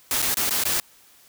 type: noise with dropouts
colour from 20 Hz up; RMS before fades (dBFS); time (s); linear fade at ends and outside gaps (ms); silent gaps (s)
white; -23; 0.11-0.8; 1; 0.219-0.225 / 0.343-0.37 / 0.495-0.508 / 0.637-0.653
effects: white hiss -54 dBFS RMS until 1.28 s